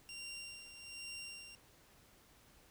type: tone with tremolo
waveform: 20% pulse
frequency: 2770 Hz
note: F7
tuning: 15 cents flat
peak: -40 dBFS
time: 0.09-1.55 s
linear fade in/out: 0 ms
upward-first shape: sine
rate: 1.2 Hz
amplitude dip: 60%
effects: pink hiss -65 dBFS RMS until 2.7 s